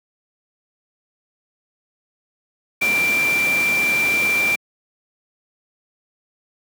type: tone in noise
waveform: sine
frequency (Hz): 2358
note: D7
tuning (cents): +6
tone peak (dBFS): -16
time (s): 2.81-4.56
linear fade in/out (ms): 10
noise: pink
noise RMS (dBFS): -26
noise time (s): 2.81-4.56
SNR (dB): +7
effects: high-pass 200 Hz 12 dB/octave